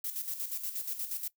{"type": "noise with tremolo", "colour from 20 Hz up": "violet", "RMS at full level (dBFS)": -35, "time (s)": [0.04, 1.28], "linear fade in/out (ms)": 5, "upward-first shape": "square", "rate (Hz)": 8.4, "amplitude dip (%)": 60, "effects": ["noise-tail reverb RT60 0.1 s tail -19 dB re dry"]}